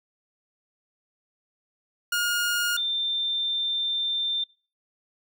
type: tone pair in turn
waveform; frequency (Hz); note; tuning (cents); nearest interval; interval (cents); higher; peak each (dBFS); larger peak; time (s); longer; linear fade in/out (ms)
sawtooth / sine; 1427 / 3580; F6 / A7; +37 / +29; octave + major third; 1592; second; -19 / -24; first; 2.12-2.77 / 2.77-4.44; second; 5
effects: noise-tail reverb RT60 0.4 s tail -24 dB re dry